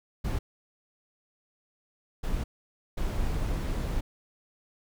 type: noise bursts at uneven times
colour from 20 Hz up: brown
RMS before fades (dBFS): -29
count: 3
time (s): 0.24-0.39 / 2.23-2.44 / 2.97-4.01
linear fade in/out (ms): 10
effects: none